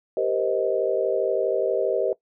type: chord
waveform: sine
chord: C minor seventh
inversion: second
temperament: just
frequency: 392.4 / 470.9 / 523.3 / 627.9 Hz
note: G4 / Bb4 / C5 / Eb5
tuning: +2 / +18 / 0 / +16 cents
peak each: -26 dBFS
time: 0.17-2.13 s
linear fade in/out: 2 ms
effects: noise-tail reverb RT60 0.1 s tail -19 dB re dry